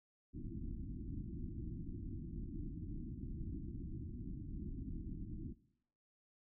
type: low-pass noise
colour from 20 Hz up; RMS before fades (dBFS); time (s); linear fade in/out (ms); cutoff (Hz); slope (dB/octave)
pink; -45; 0.33-5.54; 20; 340; 96
effects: noise-tail reverb RT60 0.7 s tail -18 dB re dry